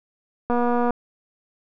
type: click train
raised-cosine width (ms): 1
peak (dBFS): -10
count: 99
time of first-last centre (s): 0.5-0.907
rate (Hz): 241
effects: none